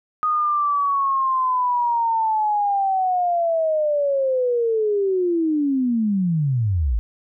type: linear sweep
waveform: sine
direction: down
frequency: 1243 to 49 Hz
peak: -17 dBFS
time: 0.23-6.99 s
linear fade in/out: 0 ms
effects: none